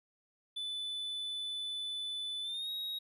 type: tone with pitch glide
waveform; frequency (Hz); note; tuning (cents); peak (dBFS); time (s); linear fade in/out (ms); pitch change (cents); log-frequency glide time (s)
triangle; 3495 to 3789; A7 to A#7; -12 to +27; -35; 0.56-2.99; 10; +139; 2.42-2.7
effects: none